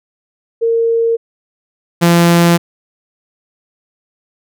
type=tone pair in turn; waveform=sine / sawtooth; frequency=459.5 / 171.03 Hz; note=A#4 / F3; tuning=-25 / -36 cents; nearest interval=octave + perfect fourth; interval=1711 cents; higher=first; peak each=-10 / -3 dBFS; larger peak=second; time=0.61-1.17 / 2.01-2.58 s; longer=second; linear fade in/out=20 ms; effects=none